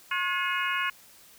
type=harmonic tone with a mistuned harmonic; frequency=360.2 Hz; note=F#4; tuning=46 cents flat; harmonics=3 / 4 / 5 / 6 / 7 / 8; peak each=-31 / -32 / -33 / -34 / -34 / -35 dBFS; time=0.11-0.9 s; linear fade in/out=5 ms; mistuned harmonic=5; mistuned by=-100 cents; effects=white hiss -54 dBFS RMS until 1.38 s